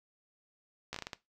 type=slowing click train; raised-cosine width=0.2 ms; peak=-21 dBFS; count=7; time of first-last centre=0.93-1.132 s; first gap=14 ms; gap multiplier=1.35; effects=noise-tail reverb RT60 0.2 s tail -18 dB re dry